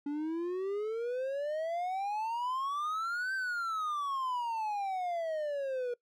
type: exponential two-way sweep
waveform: triangle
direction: up then down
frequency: 284.2 to 1568 to 477.8 Hz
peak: -30 dBFS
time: 0.06-5.94 s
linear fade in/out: 5 ms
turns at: 3.34 s
effects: noise-tail reverb RT60 0.1 s tail -22 dB re dry